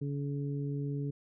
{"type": "harmonic tone", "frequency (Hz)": 142, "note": "C#3", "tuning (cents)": 42, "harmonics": [1, 2, 3], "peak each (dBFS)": [-33, -39, -43], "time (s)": [0.01, 1.11], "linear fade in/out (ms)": 10, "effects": []}